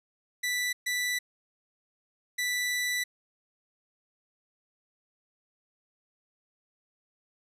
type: tone bursts at uneven times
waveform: sawtooth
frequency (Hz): 1975.5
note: B6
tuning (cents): 0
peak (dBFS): -24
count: 3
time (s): 0.43-0.73 / 0.86-1.19 / 2.38-3.04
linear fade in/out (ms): 10
effects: resampled to 32000 Hz